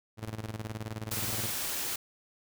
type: tone with tremolo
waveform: sawtooth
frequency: 109.2 Hz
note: A2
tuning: 13 cents flat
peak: -30 dBFS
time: 0.17-1.52 s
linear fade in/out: 50 ms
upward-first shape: square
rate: 19 Hz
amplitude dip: 75%
type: noise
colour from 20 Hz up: white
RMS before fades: -34 dBFS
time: 1.11-1.96 s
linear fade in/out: 5 ms
effects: none